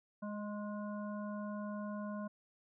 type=harmonic tone with a mistuned harmonic; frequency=207.5 Hz; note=G#3; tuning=1 cent flat; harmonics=1 / 3 / 5 / 7; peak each=-40 / -46 / -49 / -54 dBFS; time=0.22-2.28 s; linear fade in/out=10 ms; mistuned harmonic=5; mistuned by=+20 cents; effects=none